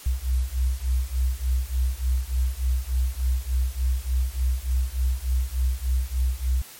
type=beating tone pair; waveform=sine; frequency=61.74 / 65.14 Hz; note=B1 / C2; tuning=0 / -7 cents; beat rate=3.4 Hz; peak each=-24 dBFS; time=0.06-6.62 s; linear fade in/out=5 ms; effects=white hiss -44 dBFS RMS until 6.79 s + MP3 64 kbps